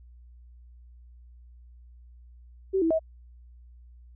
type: tone with pitch steps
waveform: sine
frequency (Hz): 383 / 327.1 / 641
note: G4 / E4 / E5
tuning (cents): -40 / -13 / -49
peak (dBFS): -21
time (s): 2.73-2.994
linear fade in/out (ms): 20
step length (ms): 88
effects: added 60 Hz sine -48 dBFS peak until 4.15 s